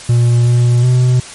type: tone with pitch steps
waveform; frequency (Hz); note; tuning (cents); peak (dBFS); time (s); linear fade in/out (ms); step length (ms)
triangle; 119.7 / 121 / 125.6; A#2 / B2 / B2; +46 / -35 / +30; -5; 0.09-1.2; 5; 370
effects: white hiss -31 dBFS RMS until 1.34 s + MP3 48 kbps